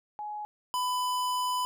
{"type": "tone pair in turn", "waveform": ["sine", "square"], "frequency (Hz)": [840, 998.9], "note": ["G#5", "B5"], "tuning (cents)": [19, 19], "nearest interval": "minor third", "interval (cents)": 300, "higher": "second", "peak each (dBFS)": [-34, -28], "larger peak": "second", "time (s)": [[0.19, 0.45], [0.74, 1.65]], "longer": "second", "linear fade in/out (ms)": 0, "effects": []}